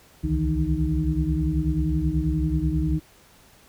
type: tone cluster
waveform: sine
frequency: 63.9 / 72.1 / 152.7 / 163 / 310.4 Hz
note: C2 / D2 / D#3 / E3 / D#4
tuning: -40 / -31 / -32 / -19 / -4 cents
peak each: -27 dBFS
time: 0.23-3 s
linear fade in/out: 20 ms
effects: pink hiss -54 dBFS RMS until 3.68 s